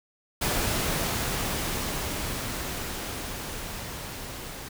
pink noise with level ramp, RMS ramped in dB -26 to -39 dBFS, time 0.41-4.69 s, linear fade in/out 10 ms, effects none

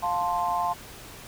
sine chord, F major, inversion none, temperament equal with one note detuned, 702.9 / 880 / 1046.5 Hz, F5 / A5 / C6, +11 / 0 / 0 cents, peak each -28 dBFS, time 0.02-0.74 s, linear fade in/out 20 ms, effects pink hiss -44 dBFS RMS until 1.27 s

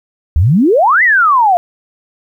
sine exponential two-way sweep, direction up then down, 69.3 to 2050 to 681 Hz, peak -6 dBFS, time 0.36-1.57 s, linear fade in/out 0 ms, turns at 1.03 s, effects 8-bit

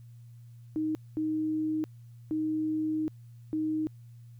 sine tone bursts at uneven times, 311.6 Hz, D#4, 3 cents sharp, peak -27 dBFS, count 4, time 0.76-0.95 / 1.17-1.84 / 2.31-3.08 / 3.53-3.87 s, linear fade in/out 0 ms, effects added 118 Hz sine -47 dBFS peak until 4.39 s + white hiss -72 dBFS RMS until 4.39 s

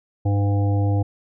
harmonic tone, 100.9 Hz, G#2, 49 cents flat, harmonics 1 / 3 / 5 / 7 / 8, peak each -17 / -27 / -31 / -34 / -35 dBFS, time 0.25-1.03 s, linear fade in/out 10 ms, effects none

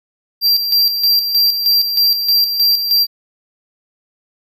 square tone with tremolo, 4728 Hz, D8, 11 cents sharp, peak -10 dBFS, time 0.41-3.07 s, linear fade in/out 50 ms, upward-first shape square, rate 3.2 Hz, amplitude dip 55%, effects none

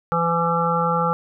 harmonic tone, 168.4 Hz, E3, 37 cents sharp, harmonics 1 / 3 / 5 / 7 / 8, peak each -24 / -24 / -24 / -24 / -24 dBFS, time 0.12-1.13 s, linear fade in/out 0 ms, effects none

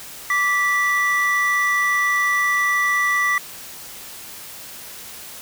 triangle tone pair together, 1168 / 1964.3 Hz, D6 / B6, -10 / -10 cents, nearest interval major sixth, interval 900 cents, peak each -20 / -16 dBFS, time 0.3-3.38 s, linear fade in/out 2 ms, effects white hiss -37 dBFS RMS until 5.41 s

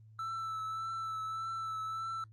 triangle tone with vibrato, 1321 Hz, E6, 3 cents sharp, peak -34 dBFS, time 0.19-2.24 s, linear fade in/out 2 ms, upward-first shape triangle, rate 1.7 Hz, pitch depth 25 cents each way, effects added 109 Hz sine -54 dBFS peak until 2.32 s + Opus 24 kbps

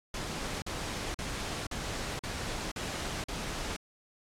pink noise bursts, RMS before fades -36 dBFS, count 7, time 0.14-3.764 s, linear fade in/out 2 ms, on 480 ms, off 44 ms, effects low-pass 8000 Hz 12 dB/octave + AAC 64 kbps

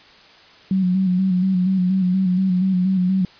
sine tone with vibrato, 185.7 Hz, F#3, 7 cents sharp, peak -15 dBFS, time 0.71-3.25 s, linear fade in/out 2 ms, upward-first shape square, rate 4.2 Hz, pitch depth 42 cents each way, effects white hiss -47 dBFS RMS until 3.39 s + resampled to 11025 Hz

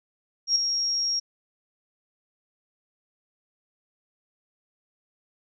sine tone with ADSR envelope, 5588 Hz, F8, in tune, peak -16 dBFS, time 0.47-1.2 s, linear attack 87 ms, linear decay 5 ms, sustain -7 dB, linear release 13 ms, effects none

